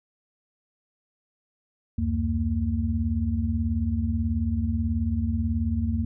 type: tone cluster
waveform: sine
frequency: 73.7 / 92.1 / 228.7 Hz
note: D2 / F#2 / A#3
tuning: +7 / -7 / -33 cents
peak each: -27 dBFS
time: 1.98-6.05 s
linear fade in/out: 5 ms
effects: none